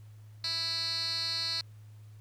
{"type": "tone with band-pass filter", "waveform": "10% pulse", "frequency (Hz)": 329.6, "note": "E4", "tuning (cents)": 0, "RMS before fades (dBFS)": -33, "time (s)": [0.44, 1.61], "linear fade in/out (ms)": 2, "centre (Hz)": 4200, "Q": 10, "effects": ["added 106 Hz sine -48 dBFS peak until 2.2 s", "pink hiss -67 dBFS RMS until 2.2 s"]}